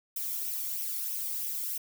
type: noise with flanger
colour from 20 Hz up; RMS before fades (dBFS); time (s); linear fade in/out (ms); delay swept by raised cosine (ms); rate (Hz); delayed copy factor
violet; -34; 0.16-1.78; 5; 0.34 to 0.92; 3.1; +0.5
effects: none